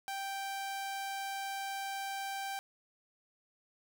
sawtooth tone, 784 Hz, G5, in tune, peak -33 dBFS, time 0.08-2.59 s, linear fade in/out 0 ms, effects none

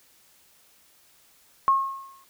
sine tone with exponential decay, 1083 Hz, C#6, 41 cents flat, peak -14 dBFS, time 1.68-2.24 s, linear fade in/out 0 ms, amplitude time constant 120 ms, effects white hiss -59 dBFS RMS until 2.29 s

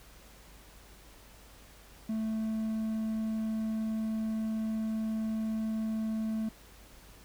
triangle tone, 220 Hz, A3, in tune, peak -28 dBFS, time 2.09-6.49 s, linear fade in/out 5 ms, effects added 50 Hz sine -56 dBFS peak until 7.24 s + pink hiss -56 dBFS RMS until 7.24 s

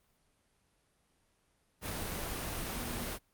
sine tone in noise, 239.8 Hz, A#3, 49 cents sharp, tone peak -43 dBFS, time 2.73-3.09 s, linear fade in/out 50 ms, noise pink, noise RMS -38 dBFS, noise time 1.81-3.19 s, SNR -8 dB, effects pink hiss -73 dBFS RMS until 3.33 s + Opus 32 kbps

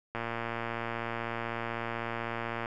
click train, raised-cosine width 0.5 ms, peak -19 dBFS, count 292, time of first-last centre 0.15-2.659 s, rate 116 Hz, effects none

